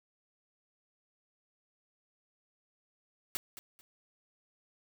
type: noise with echo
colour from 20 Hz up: white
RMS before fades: -35 dBFS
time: 3.35-3.37 s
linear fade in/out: 0 ms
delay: 220 ms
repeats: 2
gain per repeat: -12 dB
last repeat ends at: 3.81 s
effects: none